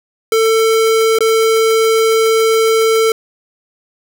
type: tone with dropouts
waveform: square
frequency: 446.4 Hz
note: A4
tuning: 25 cents sharp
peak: -10 dBFS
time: 0.32-3.12 s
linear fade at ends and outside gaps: 2 ms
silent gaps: 1.187-1.206 s
effects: none